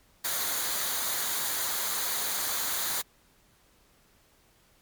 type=noise with comb filter; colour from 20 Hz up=white; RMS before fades=-30 dBFS; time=0.24-3.02 s; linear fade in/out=10 ms; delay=0.37 ms; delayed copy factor=-0.55; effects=pink hiss -63 dBFS RMS until 4.81 s + MP3 96 kbps